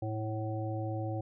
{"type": "harmonic tone with a mistuned harmonic", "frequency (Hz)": 109.5, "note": "A2", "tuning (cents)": -8, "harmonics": [1, 3, 5, 7], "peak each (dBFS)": [-34, -39, -41, -42], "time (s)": [0.02, 1.21], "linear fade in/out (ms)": 5, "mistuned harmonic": 7, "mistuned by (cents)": -23, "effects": []}